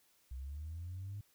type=linear sweep; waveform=sine; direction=up; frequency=61.74 to 103.83 Hz; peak=-40 dBFS; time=0.31-1.21 s; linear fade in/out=5 ms; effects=tanh soft clip ceiling -37 dBFS + white hiss -71 dBFS RMS until 1.34 s